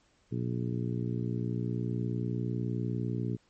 harmonic tone, 59.9 Hz, A#1, 48 cents sharp, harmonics 2 / 3 / 4 / 5 / 6 / 7, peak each -32 / -36 / -38 / -40 / -42 / -43 dBFS, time 0.31-3.37 s, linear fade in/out 20 ms, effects pink hiss -68 dBFS RMS until 3.49 s + MP3 32 kbps

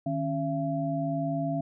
sine tone cluster, 154.4 / 275 / 676 Hz, D#3 / C#4 / E5, -13 / -14 / +43 cents, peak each -31 dBFS, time 0.06-1.61 s, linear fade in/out 5 ms, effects none

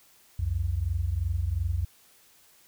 sine tone pair together, 65.41 / 88.24 Hz, C2 / F2, 0 / +18 cents, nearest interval perfect fourth, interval 518 cents, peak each -29 / -27 dBFS, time 0.39-1.85 s, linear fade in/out 5 ms, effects white hiss -59 dBFS RMS until 2.67 s

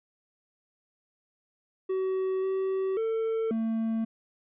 triangle tone with pitch steps, 378 / 382.1 / 447.8 / 224.5 Hz, F#4 / G4 / A4 / A3, +37 / -44 / +30 / +35 cents, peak -24 dBFS, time 1.89-4.05 s, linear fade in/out 10 ms, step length 540 ms, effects resampled to 8000 Hz

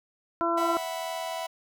harmonic tone, 337.4 Hz, E4, 40 cents sharp, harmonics 1 / 2 / 3 / 4, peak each -29 / -29 / -29 / -29 dBFS, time 0.41-0.77 s, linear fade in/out 0 ms
45% pulse chord, E suspended second, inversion none, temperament just, 659.3 / 741.7 / 988.9 Hz, E5 / F#5 / B5, 0 / +4 / +2 cents, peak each -34 / -37 / -37 dBFS, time 0.57-1.47 s, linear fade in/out 10 ms
effects none

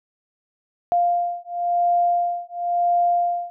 sine beating tone pair, 698.5 / 699.46 Hz, F5 / F5, 0 / +2 cents, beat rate 0.96 Hz, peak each -21 dBFS, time 0.92-3.5 s, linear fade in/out 0 ms, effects none

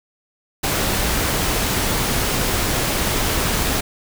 pink noise, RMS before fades -20 dBFS, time 0.63-3.81 s, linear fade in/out 10 ms, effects none

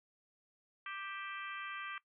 harmonic tone with a mistuned harmonic, 392.8 Hz, G4, 4 cents sharp, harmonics 3 / 4 / 5 / 6 / 7 / 8, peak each -45 / -47 / -49 / -51 / -52 / -53 dBFS, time 0.86-1.98 s, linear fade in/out 2 ms, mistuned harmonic 7, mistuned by -68 cents, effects noise-tail reverb RT60 0.1 s tail -19 dB re dry

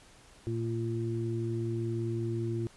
harmonic tone, 114.8 Hz, A#2, 26 cents flat, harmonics 1 / 2 / 3, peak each -32 / -40 / -34 dBFS, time 0.47-2.67 s, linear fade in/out 0 ms, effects pink hiss -57 dBFS RMS until 2.76 s + resampled to 24000 Hz

